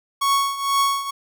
45% pulse tone with tremolo, 1108.7 Hz, C#6, in tune, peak -15 dBFS, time 0.21-1.11 s, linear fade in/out 10 ms, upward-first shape triangle, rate 2.1 Hz, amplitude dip 80%, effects none

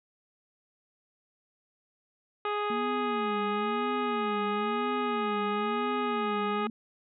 harmonic tone, 415.3 Hz, G#4, in tune, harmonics 1 / 2 / 3 / 4 / 5 / 6 / 7 / 8 / 9, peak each -32 / -35 / -32 / -44 / -44 / -43 / -46 / -52 / -50 dBFS, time 2.45-6.67 s, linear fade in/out 2 ms
sine tone with vibrato, 226.3 Hz, A3, 49 cents sharp, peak -33 dBFS, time 2.7-6.7 s, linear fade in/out 2 ms, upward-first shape sine, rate 1 Hz, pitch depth 190 cents each way
effects none

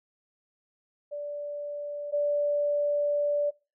sine tone pair in turn, 583 / 583 Hz, D5 / D5, -13 / -13 cents, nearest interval unison, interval 0 cents, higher neither, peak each -32 / -23 dBFS, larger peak second, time 1.11-2.12 / 2.12-3.51 s, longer second, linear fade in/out 20 ms, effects noise-tail reverb RT60 0.3 s tail -22 dB re dry

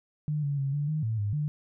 sine tone with pitch steps, 150.4 / 142.5 / 137.2 / 145.6 / 154.5 / 111.5 / 102.7 / 149.2 Hz, D3 / C#3 / C#3 / D3 / D#3 / A2 / G#2 / D3, +42 / +48 / -17 / -15 / -12 / +23 / -19 / +28 cents, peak -26 dBFS, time 0.28-1.48 s, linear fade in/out 0 ms, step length 150 ms, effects none

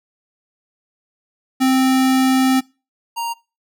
square tone pair in turn, 261.6 / 932.2 Hz, C4 / A#5, 0 / 0 cents, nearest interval octave + minor seventh, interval 2200 cents, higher second, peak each -13 / -22 dBFS, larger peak first, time 1.6-2.61 / 3.16-3.34 s, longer first, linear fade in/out 20 ms, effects noise-tail reverb RT60 0.3 s tail -23 dB re dry

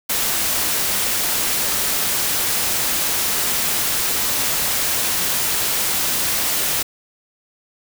white noise, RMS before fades -20 dBFS, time 0.09-6.83 s, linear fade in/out 10 ms, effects none

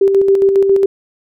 sine tone with tremolo, 392 Hz, G4, in tune, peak -6 dBFS, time 0.01-0.86 s, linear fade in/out 5 ms, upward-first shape square, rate 7.3 Hz, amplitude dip 40%, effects none

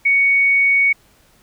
sine tone, 2230 Hz, C#7, 10 cents sharp, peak -11 dBFS, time 0.05-0.93 s, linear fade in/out 10 ms, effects pink hiss -54 dBFS RMS until 1.42 s

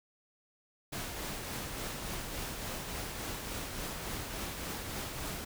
pink noise with tremolo, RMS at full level -38 dBFS, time 0.92-5.45 s, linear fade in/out 10 ms, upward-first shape triangle, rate 3.5 Hz, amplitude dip 35%, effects none

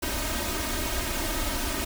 pink noise with comb filter, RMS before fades -29 dBFS, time 0.02-1.85 s, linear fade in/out 10 ms, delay 3.2 ms, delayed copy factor +0.9, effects none

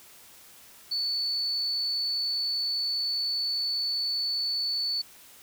sine tone, 4465 Hz, C#8, 12 cents sharp, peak -26 dBFS, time 0.91-5.02 s, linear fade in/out 10 ms, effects white hiss -52 dBFS RMS until 5.42 s

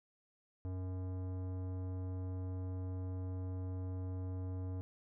sine tone with tanh clipping, 92.5 Hz, F#2, in tune, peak -40 dBFS, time 0.65-4.81 s, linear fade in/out 0 ms, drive 16 dB, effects none

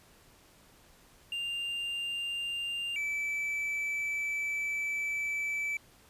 triangle tone pair in turn, 2794 / 2312 Hz, F7 / D7, 0 / -28 cents, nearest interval minor third, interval 328 cents, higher first, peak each -31 / -29 dBFS, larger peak second, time 1.32-2.96 / 2.96-5.77 s, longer second, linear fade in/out 2 ms, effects pink hiss -60 dBFS RMS until 6.09 s + resampled to 32000 Hz

